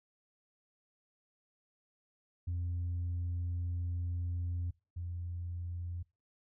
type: tone pair in turn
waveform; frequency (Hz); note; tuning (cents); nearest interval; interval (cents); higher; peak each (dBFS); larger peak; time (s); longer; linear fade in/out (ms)
sine; 87.31 / 86.96; F2 / F2; 0 / -7; unison; 7; first; -31 / -36; first; 2.47-4.71 / 4.96-6.03; first; 10
effects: noise-tail reverb RT60 0.3 s tail -26 dB re dry + tanh soft clip ceiling -31 dBFS